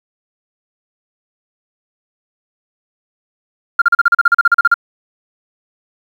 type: tone bursts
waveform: sine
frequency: 1396.9 Hz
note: F6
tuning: in tune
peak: -4 dBFS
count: 15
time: 3.79-4.742 s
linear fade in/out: 5 ms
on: 28 ms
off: 38 ms
effects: tanh soft clip ceiling -1 dBFS + 7-bit